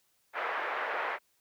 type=band-pass noise; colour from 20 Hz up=white; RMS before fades=-34 dBFS; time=0.33-1.19 s; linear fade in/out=50 ms; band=470 to 1900 Hz; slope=24 dB/octave; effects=white hiss -72 dBFS RMS until 1.4 s